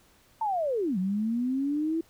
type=linear two-way sweep; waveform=sine; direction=down then up; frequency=908 to 180 to 332.6 Hz; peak=-25 dBFS; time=0.41-2.01 s; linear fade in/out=5 ms; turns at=0.98 s; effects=pink hiss -61 dBFS RMS until 2.09 s